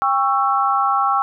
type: chord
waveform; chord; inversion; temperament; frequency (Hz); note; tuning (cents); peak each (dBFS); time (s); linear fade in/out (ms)
sine; C# diminished; second; just; 798.3 / 1108.7 / 1330.5; G5 / C#6 / E6; +31 / 0 / +16; -19; 0.02-1.22; 0
effects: none